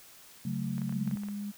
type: chord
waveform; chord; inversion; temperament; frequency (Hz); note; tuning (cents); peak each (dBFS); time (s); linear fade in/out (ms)
sine; F# minor; second; equal; 138.59 / 185 / 220; C#3 / F#3 / A3; 0 / 0 / 0; -35; 0.45-1.16; 5
type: clicks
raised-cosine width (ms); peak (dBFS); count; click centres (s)
0.5; -33; 9; 0.781 / 0.818 / 0.894 / 0.925 / 1.076 / 1.112 / 1.172 / 1.235 / 1.286
type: tone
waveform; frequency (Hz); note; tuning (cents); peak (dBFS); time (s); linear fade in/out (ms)
sine; 203.9; G#3; -32; -34; 0.94-1.52; 20
effects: white hiss -54 dBFS RMS until 1.57 s